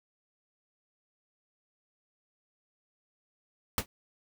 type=noise with exponential decay; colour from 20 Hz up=pink; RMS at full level=-24 dBFS; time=3.78-3.86 s; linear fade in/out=1 ms; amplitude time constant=17 ms; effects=none